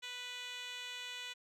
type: tone with band-pass filter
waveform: 10% pulse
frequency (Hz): 493.9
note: B4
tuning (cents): 0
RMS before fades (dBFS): -45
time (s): 0.02-1.34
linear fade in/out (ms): 20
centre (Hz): 3700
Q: 1.8
effects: none